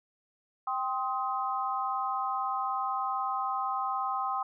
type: chord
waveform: sine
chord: C minor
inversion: second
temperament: equal with one note detuned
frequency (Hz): 784 / 1046.5 / 1262.6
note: G5 / C6 / Eb6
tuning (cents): 0 / 0 / +25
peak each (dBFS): -33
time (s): 0.67-4.43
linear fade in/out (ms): 5
effects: none